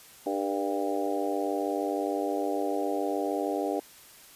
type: harmonic tone with a mistuned harmonic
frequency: 99.4 Hz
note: G2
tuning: 25 cents sharp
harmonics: 3 / 4 / 5 / 6 / 7 / 8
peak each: -32 / -33 / -34 / -35 / -35 / -36 dBFS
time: 0.26-3.8 s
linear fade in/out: 5 ms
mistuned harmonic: 5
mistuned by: -45 cents
effects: white hiss -52 dBFS RMS until 4.35 s + resampled to 32000 Hz